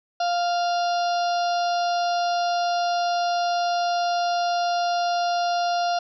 harmonic tone, 698.5 Hz, F5, in tune, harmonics 1 / 2 / 4 / 5 / 6 / 7 / 8, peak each -21 / -32 / -37 / -40 / -36 / -38 / -38 dBFS, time 0.2-5.99 s, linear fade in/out 5 ms, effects none

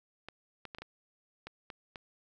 clicks, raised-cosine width 0.3 ms, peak -27 dBFS, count 8, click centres 0.286 / 0.653 / 0.748 / 0.785 / 0.82 / 1.47 / 1.702 / 1.958 s, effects 11-bit

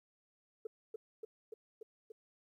sine tone with echo, 440 Hz, A4, in tune, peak -37 dBFS, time 0.65-0.67 s, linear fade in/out 5 ms, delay 290 ms, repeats 5, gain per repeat -2 dB, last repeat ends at 2.12 s, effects tanh soft clip ceiling -34 dBFS + 13-bit

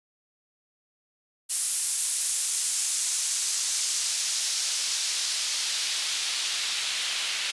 white noise with band-pass filter sweep, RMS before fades -28 dBFS, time 1.49-7.52 s, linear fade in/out 20 ms, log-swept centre 9800 to 3000 Hz, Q 1.2, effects resampled to 24000 Hz

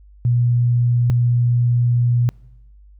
sine tone pair in turn, 120.8 / 120.8 Hz, B2 / B2, -38 / -38 cents, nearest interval unison, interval 0 cents, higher neither, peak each -13 dBFS, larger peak neither, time 0.25-1.1 / 1.1-2.29 s, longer second, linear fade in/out 0 ms, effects noise-tail reverb RT60 1.0 s tail -25 dB re dry + added 50 Hz sine -43 dBFS peak until 2.99 s

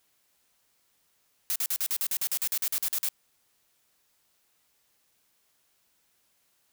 blue noise bursts, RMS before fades -28 dBFS, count 16, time 1.5-3.087 s, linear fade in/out 0 ms, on 57 ms, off 45 ms, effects white hiss -70 dBFS RMS until 6.72 s

